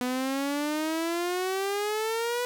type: exponential sweep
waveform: sawtooth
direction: up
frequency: 246.9 to 493.9 Hz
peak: -23 dBFS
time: 0.01-2.45 s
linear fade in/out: 0 ms
effects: none